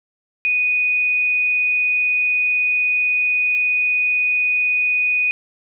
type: tone pair in turn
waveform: sine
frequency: 2481 / 2481 Hz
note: D#7 / D#7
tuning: -6 / -6 cents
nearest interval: unison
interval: 0 cents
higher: neither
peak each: -15 / -15 dBFS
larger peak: neither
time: 0.45-3.55 / 3.55-5.31 s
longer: first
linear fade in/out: 0 ms
effects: none